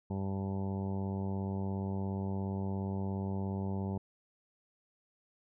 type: harmonic tone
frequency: 97.1 Hz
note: G2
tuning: 16 cents flat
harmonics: 1 / 2 / 3 / 4 / 5 / 6 / 7 / 8 / 9 / 10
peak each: -36 / -36 / -48 / -44 / -50 / -51 / -52 / -53 / -49 / -59 dBFS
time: 0.1-3.98 s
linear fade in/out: 5 ms
effects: none